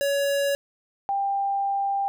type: tone pair in turn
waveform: square / sine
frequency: 562 / 793.3 Hz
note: C#5 / G5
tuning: +24 / +20 cents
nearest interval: tritone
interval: 596 cents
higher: second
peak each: -22 dBFS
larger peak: neither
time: 0.01-0.55 / 1.09-2.08 s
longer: second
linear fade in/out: 0 ms
effects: none